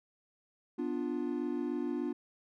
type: chord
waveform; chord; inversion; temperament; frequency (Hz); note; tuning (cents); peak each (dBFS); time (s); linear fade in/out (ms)
triangle; B diminished; none; equal with one note detuned; 246.9 / 293.7 / 350.2; B3 / D4 / F4; 0 / 0 / +5; -35 / -34 / -35; 0.78-2.13; 10
effects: none